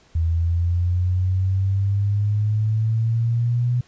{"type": "exponential sweep", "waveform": "sine", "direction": "up", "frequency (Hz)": [81.4, 123.47], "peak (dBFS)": -17, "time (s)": [0.15, 3.81], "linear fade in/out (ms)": 5, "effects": ["pink hiss -55 dBFS RMS until 3.87 s", "resampled to 16000 Hz"]}